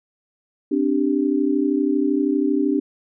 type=chord; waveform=sine; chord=C suspended second; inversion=none; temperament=just; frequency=261.6 / 294.3 / 392.4 Hz; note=C4 / D4 / G4; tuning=0 / +4 / +2 cents; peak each=-22 / -19 / -24 dBFS; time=0.71-2.8 s; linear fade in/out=10 ms; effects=none